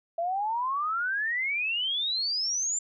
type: exponential sweep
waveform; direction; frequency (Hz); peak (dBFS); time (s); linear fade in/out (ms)
sine; up; 661 to 7300; -26; 0.18-2.79; 5
effects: none